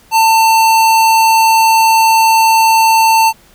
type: tone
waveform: square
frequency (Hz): 895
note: A5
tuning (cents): +29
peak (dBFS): -7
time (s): 0.11-3.33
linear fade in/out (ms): 50
effects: pink hiss -46 dBFS RMS until 3.54 s